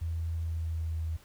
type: tone with pitch glide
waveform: sine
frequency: 82.41 to 80.57 Hz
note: E2 to E2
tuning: 0 to -39 cents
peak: -30 dBFS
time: 0.01-1.17 s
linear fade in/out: 10 ms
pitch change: -39 cents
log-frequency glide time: 0.31-1 s
effects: pink hiss -59 dBFS RMS until 1.24 s